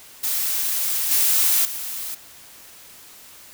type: noise with level steps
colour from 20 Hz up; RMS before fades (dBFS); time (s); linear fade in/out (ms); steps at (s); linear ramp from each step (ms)
blue; -23 / -18 / -30; 0.23-2.15; 10; 1.11 / 1.65; 2
effects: white hiss -45 dBFS RMS until 3.53 s